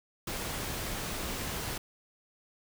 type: noise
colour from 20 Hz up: pink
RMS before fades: -36 dBFS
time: 0.27-1.78 s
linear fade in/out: 5 ms
effects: none